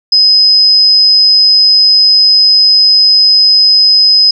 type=tone; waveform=sine; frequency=5050 Hz; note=D#8; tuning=25 cents sharp; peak=-3 dBFS; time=0.12-4.31 s; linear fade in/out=5 ms; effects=none